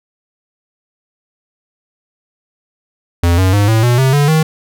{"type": "tone with pitch steps", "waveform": "square", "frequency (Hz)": [85.9, 93.67, 102.15, 111.4, 121.48, 132.48, 144.47, 157.54], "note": ["F2", "F#2", "G#2", "A2", "B2", "C3", "D3", "D#3"], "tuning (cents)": [-28, 22, -28, 22, -28, 22, -28, 22], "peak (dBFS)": -9, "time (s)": [3.23, 4.43], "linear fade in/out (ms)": 5, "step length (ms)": 150, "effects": []}